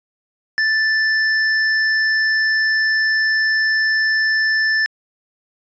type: tone with tanh clipping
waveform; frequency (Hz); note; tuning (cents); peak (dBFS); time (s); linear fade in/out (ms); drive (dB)
sine; 1760; A6; 0; -16; 0.58-4.86; 0; 18
effects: resampled to 16000 Hz